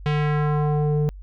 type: tone with low-pass filter sweep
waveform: square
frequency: 149.2 Hz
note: D3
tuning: 28 cents sharp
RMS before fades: -21 dBFS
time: 0.06-1.09 s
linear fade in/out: 0 ms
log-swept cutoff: 3200 to 370 Hz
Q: 1.5
effects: added 48 Hz sine -36 dBFS peak until 1.22 s